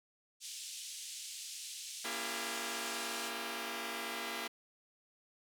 white band-pass noise, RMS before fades -46 dBFS, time 0.4-3.32 s, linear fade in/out 50 ms, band 2800 to 9100 Hz, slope 24 dB/octave
5% pulse chord, A# diminished seventh, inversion none, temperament just, 233.1 / 279.7 / 335.6 / 402.8 Hz, A#3 / C#4 / E4 / G4, 0 / +16 / +31 / +47 cents, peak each -32 / -38 / -32 / -32 dBFS, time 2.04-4.48 s, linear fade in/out 10 ms
effects none

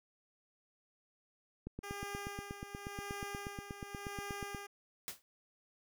click train, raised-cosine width 3 ms, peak -29 dBFS, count 25, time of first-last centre 1.67-4.548 s, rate 8.34 Hz
10% pulse tone with tremolo, 403.5 Hz, G#4, 50 cents flat, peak -33 dBFS, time 1.83-4.67 s, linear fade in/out 10 ms, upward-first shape sine, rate 0.91 Hz, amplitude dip 60%
white noise with exponential decay, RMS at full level -38 dBFS, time 5.08-5.22 s, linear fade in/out 0 ms, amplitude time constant 30 ms
effects none

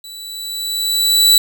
sawtooth tone with level ramp, 3951 Hz, B7, in tune, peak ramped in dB -29 to -3 dBFS, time 0.04-1.38 s, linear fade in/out 2 ms, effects none

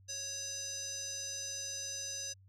square tone with band-pass filter, 553 Hz, C#5, 4 cents flat, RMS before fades -41 dBFS, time 0.08-2.34 s, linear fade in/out 20 ms, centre 5800 Hz, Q 6.8, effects added 96 Hz sine -58 dBFS peak until 2.48 s

